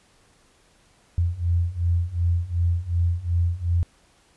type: beating tone pair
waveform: sine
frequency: 84.7 / 87.4 Hz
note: E2 / F2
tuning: +48 / +2 cents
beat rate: 2.7 Hz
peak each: -24 / -22 dBFS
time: 1.18-3.83 s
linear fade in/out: 0 ms
effects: pink hiss -59 dBFS RMS until 4.36 s + resampled to 24000 Hz